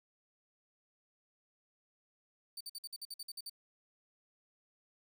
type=tone bursts; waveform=sawtooth; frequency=4585 Hz; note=D8; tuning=42 cents flat; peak=-39 dBFS; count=11; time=2.57-3.497 s; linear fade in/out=5 ms; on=37 ms; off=52 ms; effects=11-bit